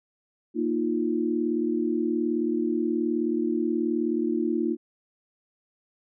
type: chord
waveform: sine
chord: Bb suspended fourth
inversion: none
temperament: just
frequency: 233.1 / 310.8 / 349.6 Hz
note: Bb3 / Eb4 / F4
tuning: 0 / -2 / +2 cents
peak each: -28 / -27 / -27 dBFS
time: 0.54-4.77 s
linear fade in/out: 50 ms
effects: none